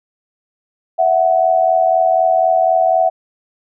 sine tone pair together, 659.3 / 743.3 Hz, E5 / F#5, 0 / +8 cents, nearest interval major second, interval 208 cents, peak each -13 dBFS, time 0.98-3.1 s, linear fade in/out 20 ms, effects none

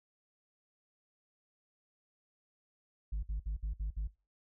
sine tone bursts, 51.4 Hz, G#1, 17 cents flat, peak -30 dBFS, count 6, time 3.12-4.075 s, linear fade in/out 10 ms, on 110 ms, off 59 ms, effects noise-tail reverb RT60 0.3 s tail -23 dB re dry + tanh soft clip ceiling -32 dBFS

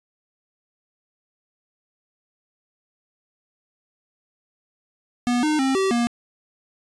square tone with pitch steps, 243.5 / 305.6 / 266.6 / 384.9 / 237.2 Hz, B3 / D#4 / C4 / G4 / A#3, -24 / -31 / +33 / -32 / +30 cents, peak -19 dBFS, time 5.27-6.07 s, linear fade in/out 0 ms, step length 160 ms, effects resampled to 22050 Hz

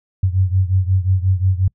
sine beating tone pair, 92.1 / 97.7 Hz, F#2 / G2, -7 / -5 cents, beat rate 5.6 Hz, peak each -15 / -18 dBFS, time 0.23-1.68 s, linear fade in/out 5 ms, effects noise-tail reverb RT60 0.1 s tail -26 dB re dry

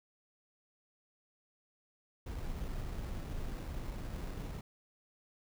brown noise with sample-and-hold, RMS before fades -40 dBFS, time 2.26-4.61 s, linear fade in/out 5 ms, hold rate 3150 Hz, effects none

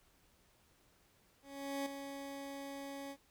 20% pulse tone with ADSR envelope, 277.6 Hz, C#4, 3 cents sharp, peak -31 dBFS, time 1.42-3.17 s, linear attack 440 ms, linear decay 6 ms, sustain -8 dB, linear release 62 ms, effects pink hiss -70 dBFS RMS until 3.3 s

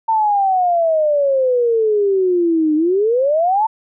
sine exponential two-way sweep, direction down then up, 907 to 301.2 to 907 Hz, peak -12 dBFS, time 0.08-3.67 s, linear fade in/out 10 ms, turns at 2.75 s, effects none

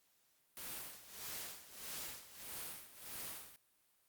white noise with tremolo, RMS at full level -45 dBFS, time 0.57-3.56 s, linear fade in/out 0 ms, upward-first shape sine, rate 1.6 Hz, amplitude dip 80%, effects white hiss -75 dBFS RMS until 4.08 s + Opus 48 kbps

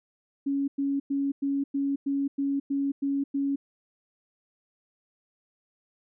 sine tone bursts, 278.2 Hz, C#4, 6 cents sharp, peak -24 dBFS, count 10, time 0.46-3.56 s, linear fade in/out 10 ms, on 220 ms, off 100 ms, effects none

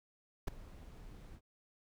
brown noise with ADSR envelope, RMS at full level -30 dBFS, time 0.47-1.41 s, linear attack 11 ms, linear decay 6 ms, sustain -22 dB, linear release 64 ms, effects none

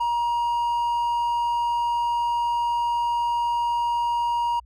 triangle tone, 948 Hz, A#5, 29 cents sharp, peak -19 dBFS, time 0-4.6 s, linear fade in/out 10 ms, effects added 60 Hz sine -48 dBFS peak until 4.65 s

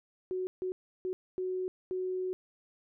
sine tone bursts at uneven times, 370 Hz, F#4, in tune, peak -31 dBFS, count 5, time 0.31-0.47 / 0.62-0.72 / 1.05-1.13 / 1.38-1.68 / 1.91-2.33 s, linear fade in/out 0 ms, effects none

